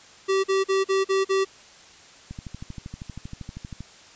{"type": "tone bursts", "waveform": "square", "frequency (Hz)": 386.3, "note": "G4", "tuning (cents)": -25, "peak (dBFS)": -20, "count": 6, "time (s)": [0.28, 1.45], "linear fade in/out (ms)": 20, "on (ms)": 160, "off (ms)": 42}
{"type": "click train", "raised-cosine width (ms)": 5, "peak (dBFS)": -23, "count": 20, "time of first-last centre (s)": [2.31, 3.806], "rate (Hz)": 12.7}
{"effects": ["white hiss -49 dBFS RMS until 4.15 s", "resampled to 16000 Hz"]}